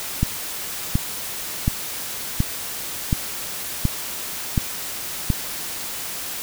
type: click train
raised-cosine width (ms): 5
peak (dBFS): -5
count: 8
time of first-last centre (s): 0.23-5.302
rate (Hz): 1.38
effects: white hiss -30 dBFS RMS until 6.42 s